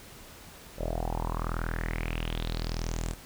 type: tone with low-pass filter sweep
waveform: sawtooth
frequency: 40.8 Hz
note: E1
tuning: 17 cents flat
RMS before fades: -32 dBFS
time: 0.77-3.16 s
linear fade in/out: 50 ms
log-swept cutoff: 560 to 8400 Hz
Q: 5.9
effects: pink hiss -49 dBFS RMS until 3.25 s